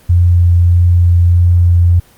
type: tone with vibrato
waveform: sine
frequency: 87.31 Hz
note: F2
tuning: in tune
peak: -5 dBFS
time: 0.09-2 s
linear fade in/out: 10 ms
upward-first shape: triangle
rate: 1.6 Hz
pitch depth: 10 cents each way
effects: pink hiss -45 dBFS RMS until 2.17 s + Opus 24 kbps